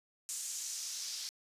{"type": "noise with band-pass filter sweep", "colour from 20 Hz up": "white", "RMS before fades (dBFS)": -41, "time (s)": [0.29, 1.29], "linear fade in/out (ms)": 0, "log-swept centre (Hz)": [7500, 4900], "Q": 2.5, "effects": ["resampled to 32000 Hz"]}